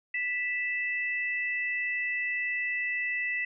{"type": "tone pair together", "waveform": "sine", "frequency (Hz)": [1975.5, 2634], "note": ["B6", "E7"], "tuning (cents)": [0, -2], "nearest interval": "perfect fourth", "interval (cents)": 498, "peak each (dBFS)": [-29, -34], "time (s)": [0.14, 3.45], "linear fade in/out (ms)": 5, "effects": []}